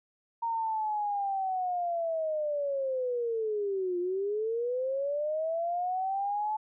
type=linear two-way sweep; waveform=sine; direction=down then up; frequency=930 to 349.2 to 866 Hz; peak=-28 dBFS; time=0.42-6.57 s; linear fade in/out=10 ms; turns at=3.99 s; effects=none